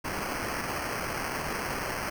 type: noise with sample-and-hold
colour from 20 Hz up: blue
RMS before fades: -33 dBFS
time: 0.04-2.1 s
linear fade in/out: 10 ms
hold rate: 3675 Hz
effects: none